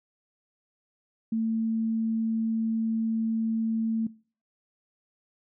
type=tone; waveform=sine; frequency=224.1 Hz; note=A3; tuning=32 cents sharp; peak=-24 dBFS; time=1.32-4.07 s; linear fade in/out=5 ms; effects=noise-tail reverb RT60 0.4 s tail -21 dB re dry